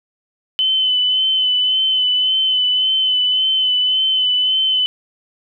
sine tone with vibrato, 3033 Hz, F#7, 42 cents sharp, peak -13 dBFS, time 0.59-4.86 s, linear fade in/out 0 ms, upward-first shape sine, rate 1.8 Hz, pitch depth 25 cents each way, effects none

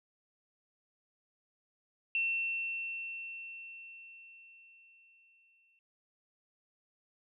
sine tone with exponential decay, 2700 Hz, E7, 41 cents sharp, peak -28 dBFS, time 2.15-5.79 s, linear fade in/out 1 ms, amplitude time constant 790 ms, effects none

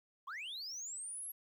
sine linear sweep, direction up, 986 to 11530 Hz, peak -39 dBFS, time 0.27-1.32 s, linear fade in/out 10 ms, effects tanh soft clip ceiling -41 dBFS + 12-bit

